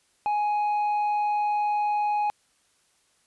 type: tone with tanh clipping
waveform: sine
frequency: 834 Hz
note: G#5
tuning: 7 cents sharp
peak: -23 dBFS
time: 0.26-2.3 s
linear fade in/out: 0 ms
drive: 4 dB
effects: white hiss -66 dBFS RMS until 3.26 s + resampled to 24000 Hz